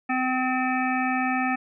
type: harmonic tone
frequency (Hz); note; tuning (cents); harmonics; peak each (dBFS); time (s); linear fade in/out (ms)
256.6; C4; -34; 1 / 3 / 5 / 7 / 9 / 10; -26 / -27 / -31 / -30 / -33 / -35; 0.09-1.56; 10
effects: none